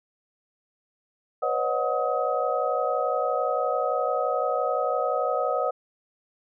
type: tone cluster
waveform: sine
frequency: 494.4 / 546 / 612 / 736 / 1266 Hz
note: B4 / C#5 / D#5 / F#5 / D#6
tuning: +2 / -26 / -29 / -9 / +30 cents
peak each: -29 dBFS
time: 1.42-5.71 s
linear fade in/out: 10 ms
effects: none